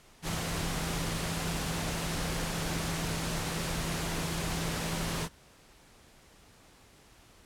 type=tone in noise; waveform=sine; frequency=164.81 Hz; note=E3; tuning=in tune; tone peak=-36 dBFS; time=0.22-5.29 s; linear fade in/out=50 ms; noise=pink; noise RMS=-34 dBFS; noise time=0.22-5.29 s; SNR=-5 dB; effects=pink hiss -58 dBFS RMS until 7.45 s + low-pass 11000 Hz 12 dB/octave